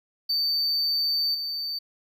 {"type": "tone with level steps", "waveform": "triangle", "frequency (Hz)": 4577, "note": "D8", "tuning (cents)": -45, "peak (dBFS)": [-21, -27], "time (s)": [0.29, 1.79], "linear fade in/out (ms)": 10, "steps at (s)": 1.34, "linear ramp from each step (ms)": 10, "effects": []}